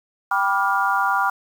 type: chord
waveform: sine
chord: G dominant seventh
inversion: none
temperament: just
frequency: 784 / 980 / 1176 / 1411.2 Hz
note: G5 / B5 / D6 / F6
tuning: 0 / -14 / +2 / +18 cents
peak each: -23 / -23 / -23 / -22 dBFS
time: 0.31-1.3 s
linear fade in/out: 5 ms
effects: 7-bit